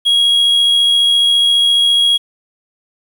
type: tone with amplitude modulation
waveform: triangle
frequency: 3300 Hz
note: G#7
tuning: 12 cents flat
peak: -6 dBFS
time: 0.05-2.18 s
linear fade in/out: 20 ms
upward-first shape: sine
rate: 74.6 Hz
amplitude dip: 30%
effects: 7-bit